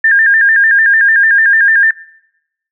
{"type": "tone with vibrato", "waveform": "sine", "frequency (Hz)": 1702, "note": "G#6", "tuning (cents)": 42, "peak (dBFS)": -5, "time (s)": [0.04, 1.91], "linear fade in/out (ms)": 5, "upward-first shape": "square", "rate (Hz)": 6.7, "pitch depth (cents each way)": 85, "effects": ["noise-tail reverb RT60 0.9 s tail -25 dB re dry"]}